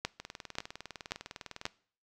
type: two click trains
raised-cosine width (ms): 0.2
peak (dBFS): -24 / -14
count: 30 / 4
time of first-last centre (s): 0.2-1.665 / 0.05-1.654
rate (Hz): 19.8 / 1.87
effects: noise-tail reverb RT60 0.5 s tail -22 dB re dry